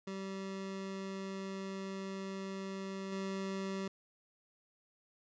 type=tone with level steps; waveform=25% pulse; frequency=193.2 Hz; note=G3; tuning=25 cents flat; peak=-36 / -33 dBFS; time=0.07-3.88 s; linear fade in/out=5 ms; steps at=3.12 s; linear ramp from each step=5 ms; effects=resampled to 16000 Hz